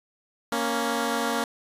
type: tone pair together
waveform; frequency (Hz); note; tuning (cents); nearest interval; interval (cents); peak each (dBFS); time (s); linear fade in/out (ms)
10% pulse; 233.1 / 278.1; A#3 / C#4; 0 / +6; minor third; 306; -18 / -20; 0.52-1.44; 2
effects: resampled to 32000 Hz